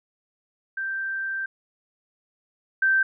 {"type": "tone pair in turn", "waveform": "sine", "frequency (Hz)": [1568, 1559], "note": ["G6", "G6"], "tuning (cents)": [0, -10], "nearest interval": "unison", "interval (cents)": 10, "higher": "first", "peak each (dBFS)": [-26, -17], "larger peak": "second", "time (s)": [[0.77, 1.46], [2.82, 3.03]], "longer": "first", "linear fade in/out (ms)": 5, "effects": []}